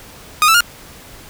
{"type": "tone with pitch steps", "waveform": "sawtooth", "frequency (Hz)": [1233, 1321.5, 1416.3], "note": ["D#6", "E6", "F6"], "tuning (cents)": [-16, 4, 24], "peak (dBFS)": -5, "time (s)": [0.42, 0.606], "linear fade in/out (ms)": 0, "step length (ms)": 62, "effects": ["pink hiss -39 dBFS RMS until 1.29 s"]}